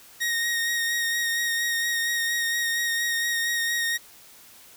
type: tone with vibrato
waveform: sawtooth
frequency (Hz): 1867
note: A#6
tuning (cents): +2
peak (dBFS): -20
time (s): 0.2-3.98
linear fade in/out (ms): 20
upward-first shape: sine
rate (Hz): 4.3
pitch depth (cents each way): 20
effects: white hiss -50 dBFS RMS until 4.76 s